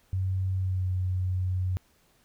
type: tone with pitch glide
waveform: sine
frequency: 94.2 to 92.1 Hz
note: F#2 to F#2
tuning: +32 to -7 cents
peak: -25 dBFS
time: 0.13-1.77 s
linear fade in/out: 0 ms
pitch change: -39 cents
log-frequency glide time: 0.56-0.88 s
effects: pink hiss -65 dBFS RMS until 2.24 s